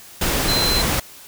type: tone in noise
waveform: sine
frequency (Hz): 4078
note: C8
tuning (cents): -45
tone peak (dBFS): -19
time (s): 0.48-0.82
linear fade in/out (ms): 5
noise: pink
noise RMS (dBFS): -20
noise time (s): 0.21-1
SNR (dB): -2
effects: white hiss -42 dBFS RMS until 1.27 s

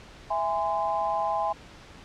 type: chord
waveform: sine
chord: E augmented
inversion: none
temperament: just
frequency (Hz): 659.3 / 824.1 / 1030.1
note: E5 / G#5 / B#5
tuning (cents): 0 / -14 / -27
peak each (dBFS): -30 / -27 / -30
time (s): 0.3-1.53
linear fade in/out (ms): 10
effects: pink hiss -48 dBFS RMS until 2.04 s + low-pass 5000 Hz 12 dB/octave

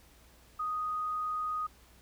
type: tone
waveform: sine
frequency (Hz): 1244.5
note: D#6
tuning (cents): 0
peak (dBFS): -31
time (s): 0.59-1.67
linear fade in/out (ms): 10
effects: added 60 Hz sine -61 dBFS peak until 2.01 s + pink hiss -61 dBFS RMS until 2.01 s

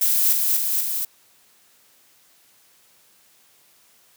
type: noise with echo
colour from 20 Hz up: violet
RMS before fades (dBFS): -19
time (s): 0.01-0.33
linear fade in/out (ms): 5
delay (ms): 240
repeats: 3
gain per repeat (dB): -2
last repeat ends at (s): 1.05
effects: white hiss -57 dBFS RMS until 4.16 s + high-pass 100 Hz 12 dB/octave

